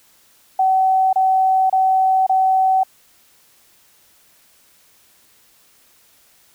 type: tone bursts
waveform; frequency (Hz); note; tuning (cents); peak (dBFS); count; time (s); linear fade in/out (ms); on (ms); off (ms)
sine; 759; F#5; +44; -12; 4; 0.59-2.834; 5; 540; 28
effects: white hiss -54 dBFS RMS until 6.54 s